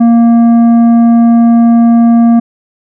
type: tone with tanh clipping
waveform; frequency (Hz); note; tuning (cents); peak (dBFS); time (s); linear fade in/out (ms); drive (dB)
sine; 232.9; A#3; -1; -4; 0-2.4; 10; 8
effects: none